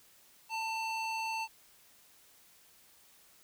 square tone with band-pass filter, 893 Hz, A5, 25 cents sharp, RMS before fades -36 dBFS, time 0.49-1.48 s, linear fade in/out 50 ms, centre 2400 Hz, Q 0.82, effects white hiss -62 dBFS RMS until 3.43 s

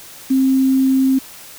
sine tone with quantisation, 264.9 Hz, C4, 22 cents sharp, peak -11 dBFS, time 0.3-1.19 s, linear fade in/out 10 ms, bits 6, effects white hiss -38 dBFS RMS until 1.58 s

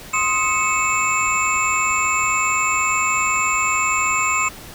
sine tone cluster, 1052 / 1256 / 2211 / 2604 / 7300 Hz, C6 / D#6 / C#7 / E7 / A#8, +9 / +16 / -5 / -22 / -37 cents, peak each -23 dBFS, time 0.13-4.49 s, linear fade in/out 10 ms, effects pink hiss -38 dBFS RMS until 4.74 s

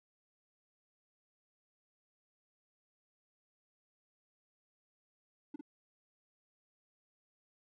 triangle tone with echo, 293.7 Hz, D4, in tune, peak -38 dBFS, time 5.54-5.56 s, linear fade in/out 5 ms, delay 51 ms, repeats 1, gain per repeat -3 dB, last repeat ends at 5.611 s, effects none

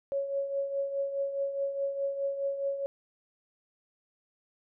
sine tone with tremolo, 554.4 Hz, C#5, in tune, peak -26 dBFS, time 0.12-2.86 s, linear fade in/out 0 ms, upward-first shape triangle, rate 4.8 Hz, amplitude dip 65%, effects none

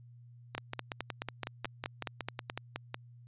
two click trains, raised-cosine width 0.3 ms, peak -19 / -20 dBFS, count 10 / 14, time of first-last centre 0.58-2.499 / 0.55-2.944 s, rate 4.69 / 5.43 Hz, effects added 120 Hz sine -52 dBFS peak until 3.27 s + resampled to 8000 Hz

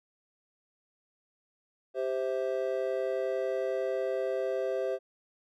triangle chord, C major, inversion second, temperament just, 392.4 / 523.3 / 654.1 Hz, G4 / C5 / E5, +2 / 0 / -14 cents, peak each -31 / -30 / -33 dBFS, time 1.94-4.99 s, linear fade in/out 50 ms, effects none

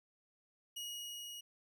sawtooth tone with level ramp, 2892 Hz, F#7, 40 cents flat, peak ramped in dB -38 to -43 dBFS, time 0.76-1.41 s, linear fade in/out 10 ms, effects none

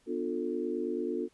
sine chord, B half-diminished seventh, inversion none, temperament just, 246.9 / 296.3 / 355.6 / 444.5 Hz, B3 / D4 / F4 / A4, 0 / +15 / +31 / +18 cents, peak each -37 / -37 / -34 / -36 dBFS, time 0.06-1.29 s, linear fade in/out 50 ms, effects pink hiss -68 dBFS RMS until 1.33 s + resampled to 24000 Hz

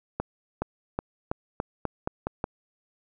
accelerating click train, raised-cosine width 1 ms, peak -13 dBFS, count 9, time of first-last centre 0.2-2.441 s, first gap 420 ms, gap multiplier 0.88, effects none

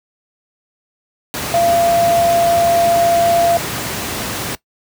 sine tone in noise, 684 Hz, F5, 36 cents flat, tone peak -11 dBFS, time 1.54-3.57 s, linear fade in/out 0 ms, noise pink, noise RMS -22 dBFS, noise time 1.34-4.55 s, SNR +8 dB, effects noise-tail reverb RT60 0.1 s tail -18 dB re dry + high-pass 100 Hz 12 dB/octave

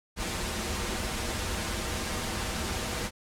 pink noise with comb filter, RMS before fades -32 dBFS, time 0.16-3.11 s, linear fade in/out 50 ms, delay 7.1 ms, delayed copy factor -0.55, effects low-pass 10000 Hz 12 dB/octave

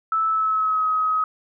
sine tone with pitch glide, 1312 to 1268 Hz, E6 to D#6, -9 to +32 cents, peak -18 dBFS, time 0.12-1.24 s, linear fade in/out 2 ms, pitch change -59 cents, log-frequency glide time 0.28-0.87 s, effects none

